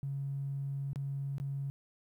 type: tone with dropouts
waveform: triangle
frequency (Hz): 138.59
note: C#3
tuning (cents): 0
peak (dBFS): -30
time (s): 0.03-1.7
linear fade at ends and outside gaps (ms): 0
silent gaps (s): 0.932-0.959 / 1.382-1.4
effects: tanh soft clip ceiling -32 dBFS + 12-bit